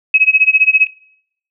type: tone with tremolo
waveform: sine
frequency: 2556 Hz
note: D#7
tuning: 46 cents sharp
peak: -4 dBFS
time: 0.14-0.87 s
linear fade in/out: 2 ms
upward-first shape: sine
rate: 15 Hz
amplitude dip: 95%
effects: noise-tail reverb RT60 0.7 s tail -22 dB re dry